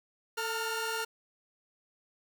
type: tone cluster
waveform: sawtooth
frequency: 444.9 / 908 / 1409 Hz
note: A4 / A#5 / F6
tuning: +19 / -46 / +15 cents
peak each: -33 / -35 / -31 dBFS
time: 0.37-1.05 s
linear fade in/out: 10 ms
effects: none